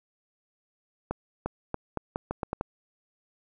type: accelerating click train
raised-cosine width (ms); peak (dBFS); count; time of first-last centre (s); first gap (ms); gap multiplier
1; -15; 9; 1.11-2.611; 350; 0.81
effects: none